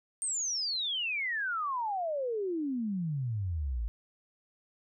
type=exponential sweep; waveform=sine; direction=down; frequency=8770 to 51.91 Hz; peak=-30 dBFS; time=0.22-3.88 s; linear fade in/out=0 ms; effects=none